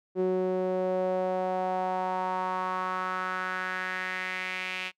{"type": "tone with band-pass filter sweep", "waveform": "sawtooth", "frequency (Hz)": 185, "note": "F#3", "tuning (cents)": 0, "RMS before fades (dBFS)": -30, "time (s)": [0.15, 4.92], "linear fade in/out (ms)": 50, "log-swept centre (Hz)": [390, 2600], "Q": 3.4, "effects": ["noise-tail reverb RT60 0.1 s tail -26 dB re dry"]}